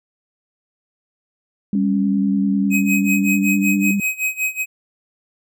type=tone with vibrato; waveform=sine; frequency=198.6 Hz; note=G3; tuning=23 cents sharp; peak=-16 dBFS; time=1.73-4 s; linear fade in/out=2 ms; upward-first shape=square; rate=10 Hz; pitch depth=26 cents each way
type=tone with pitch glide; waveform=sine; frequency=277.2 to 293.3 Hz; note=C#4 to D4; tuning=0 to -2 cents; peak=-20 dBFS; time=1.75-3.91 s; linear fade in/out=2 ms; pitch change=+98 cents; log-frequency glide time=2.58-3.78 s
type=tone with tremolo; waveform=square; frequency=2530 Hz; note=D#7; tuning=28 cents sharp; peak=-17 dBFS; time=2.7-4.66 s; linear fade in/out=50 ms; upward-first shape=sine; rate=5.3 Hz; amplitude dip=90%
effects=none